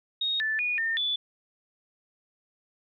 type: tone with pitch steps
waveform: sine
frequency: 3735 / 1755 / 2455 / 1814 / 3466 Hz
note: A#7 / A6 / D#7 / A#6 / A7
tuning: +3 / -5 / -24 / -48 / -27 cents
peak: -25 dBFS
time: 0.21-1.16 s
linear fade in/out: 5 ms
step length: 190 ms
effects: none